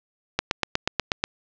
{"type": "click train", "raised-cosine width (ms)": 0.2, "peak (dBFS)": -3, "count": 8, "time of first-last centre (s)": [0.39, 1.24], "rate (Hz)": 8.24, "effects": ["low-pass 5000 Hz 12 dB/octave"]}